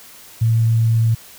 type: tone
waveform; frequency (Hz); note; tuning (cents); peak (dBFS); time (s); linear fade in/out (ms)
sine; 113.6; A#2; -44; -12; 0.41-1.15; 10
effects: white hiss -42 dBFS RMS until 1.38 s